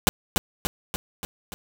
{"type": "noise with echo", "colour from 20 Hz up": "pink", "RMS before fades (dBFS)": -17, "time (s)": [0.07, 0.09], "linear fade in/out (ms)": 0, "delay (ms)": 290, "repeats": 5, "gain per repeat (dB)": -4, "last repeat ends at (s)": 1.54, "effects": []}